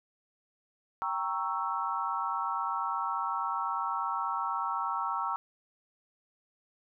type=chord; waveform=sine; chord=G diminished seventh; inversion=none; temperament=equal with one note detuned; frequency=784 / 932.3 / 1108.7 / 1323.1 Hz; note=G5 / Bb5 / Db6 / Fb6; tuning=0 / 0 / 0 / +6 cents; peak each=-38 / -34 / -35 / -34 dBFS; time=1.02-5.36 s; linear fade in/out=0 ms; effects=none